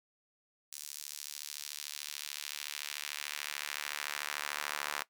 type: tone with high-pass filter sweep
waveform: sawtooth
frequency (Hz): 73.6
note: D2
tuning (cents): +4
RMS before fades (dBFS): -41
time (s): 0.72-5.03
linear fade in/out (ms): 5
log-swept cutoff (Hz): 6300 to 1200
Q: 1
effects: noise-tail reverb RT60 0.1 s tail -18 dB re dry